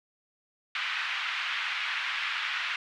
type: band-pass noise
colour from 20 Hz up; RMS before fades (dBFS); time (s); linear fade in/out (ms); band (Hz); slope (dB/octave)
white; -32; 0.75-2.76; 2; 1200 to 3000; 24
effects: none